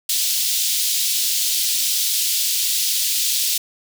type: high-pass noise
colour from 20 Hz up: pink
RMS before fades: -20 dBFS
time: 0.09-3.58 s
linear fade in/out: 5 ms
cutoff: 3400 Hz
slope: 24 dB/octave
effects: none